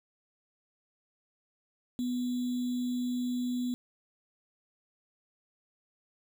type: tone with sample-and-hold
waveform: sine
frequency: 247.2 Hz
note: B3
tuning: 2 cents sharp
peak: -29 dBFS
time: 1.99-3.74 s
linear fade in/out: 0 ms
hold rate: 3675 Hz
effects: none

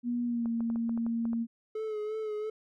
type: tone with pitch glide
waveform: sine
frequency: 241 to 231 Hz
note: B3 to A#3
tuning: -42 to -16 cents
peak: -28 dBFS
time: 0.03-1.47 s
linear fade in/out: 50 ms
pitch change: -74 cents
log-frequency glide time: 0.25-0.48 s
type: clicks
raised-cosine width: 1 ms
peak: -31 dBFS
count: 9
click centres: 0.458 / 0.606 / 0.701 / 0.759 / 0.894 / 0.976 / 1.065 / 1.254 / 1.332 s
type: tone with vibrato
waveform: triangle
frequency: 430 Hz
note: A4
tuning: 40 cents flat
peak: -30 dBFS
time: 1.75-2.5 s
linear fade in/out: 5 ms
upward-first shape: sine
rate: 2.9 Hz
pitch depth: 35 cents each way
effects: none

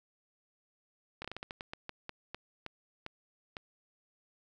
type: slowing click train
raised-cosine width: 0.3 ms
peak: -24 dBFS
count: 15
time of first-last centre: 1.22-3.568 s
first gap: 25 ms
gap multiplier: 1.26
effects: none

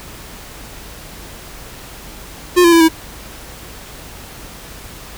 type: tone with pitch steps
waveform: square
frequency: 356.6 / 340.6 / 332.9 / 323.2 Hz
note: F4 / F4 / E4 / E4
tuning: +36 / -43 / +17 / -34 cents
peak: -7 dBFS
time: 2.56-2.888 s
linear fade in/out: 20 ms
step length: 82 ms
effects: added 50 Hz sine -41 dBFS peak until 5.17 s + pink hiss -35 dBFS RMS until 5.17 s

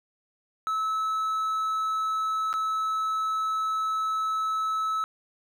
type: tone with dropouts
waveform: triangle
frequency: 1300 Hz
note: E6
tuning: 24 cents flat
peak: -23 dBFS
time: 0.67-5.04 s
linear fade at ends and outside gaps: 0 ms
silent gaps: 2.529-2.539 s
effects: none

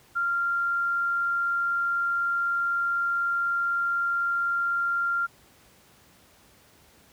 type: tone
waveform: sine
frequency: 1388 Hz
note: F6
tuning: 11 cents flat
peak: -23 dBFS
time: 0.15-5.27 s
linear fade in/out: 20 ms
effects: pink hiss -57 dBFS RMS until 7.12 s + high-pass 60 Hz 12 dB/octave

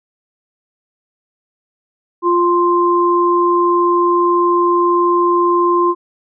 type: tone pair together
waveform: sine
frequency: 349.2 / 1046.4 Hz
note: F4 / C6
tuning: 0 / 0 cents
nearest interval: octave + perfect fifth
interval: 1900 cents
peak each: -13 dBFS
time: 2.22-5.95 s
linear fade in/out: 50 ms
effects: none

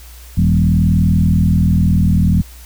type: tone with frequency modulation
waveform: sine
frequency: 131.4 Hz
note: C3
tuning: 8 cents sharp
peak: -9 dBFS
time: 0.37-2.42 s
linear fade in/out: 10 ms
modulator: 40.4 Hz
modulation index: 2
effects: added 60 Hz sine -35 dBFS peak until 2.65 s + white hiss -42 dBFS RMS until 2.65 s

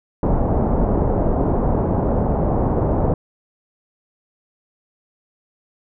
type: low-pass noise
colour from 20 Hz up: pink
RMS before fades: -18 dBFS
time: 0.23-3.14 s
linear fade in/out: 2 ms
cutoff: 830 Hz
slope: 24 dB/octave
effects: none

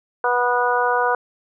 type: harmonic tone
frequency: 244.9 Hz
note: B3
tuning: 14 cents flat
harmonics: 2 / 3 / 4 / 5 / 6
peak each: -22 / -23 / -21 / -25 / -23 dBFS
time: 0.24-1.15 s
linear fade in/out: 2 ms
effects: none

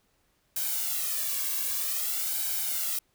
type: noise with flanger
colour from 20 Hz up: blue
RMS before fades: -30 dBFS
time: 0.56-2.99 s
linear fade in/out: 5 ms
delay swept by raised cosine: 1.3 to 1.82 ms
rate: 0.52 Hz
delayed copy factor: +1
effects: pink hiss -70 dBFS RMS until 3.14 s

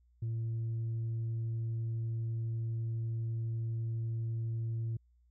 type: tone with tanh clipping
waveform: sine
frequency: 114 Hz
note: A#2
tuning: 38 cents flat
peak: -33 dBFS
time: 0.22-4.97 s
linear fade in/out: 5 ms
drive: 1 dB
effects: added 60 Hz sine -64 dBFS peak until 5.3 s

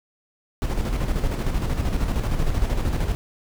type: noise with tremolo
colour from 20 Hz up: brown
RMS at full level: -21 dBFS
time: 0.62-3.15 s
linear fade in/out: 0 ms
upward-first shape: square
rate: 13 Hz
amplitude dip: 45%
effects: none

